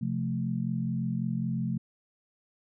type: chord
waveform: sine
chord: F major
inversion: second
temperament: equal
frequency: 130.81 / 174.61 / 220 Hz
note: C3 / F3 / A3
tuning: 0 / 0 / 0 cents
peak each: -32 dBFS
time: 0.01-1.78 s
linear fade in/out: 10 ms
effects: none